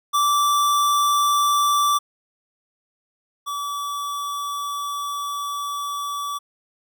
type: tone pair in turn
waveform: square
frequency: 1165 / 1150.3 Hz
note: D6 / D6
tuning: -14 / -36 cents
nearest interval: unison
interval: 22 cents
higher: first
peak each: -17 / -26 dBFS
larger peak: first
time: 0.13-1.99 / 3.46-6.39 s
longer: second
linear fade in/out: 20 ms
effects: none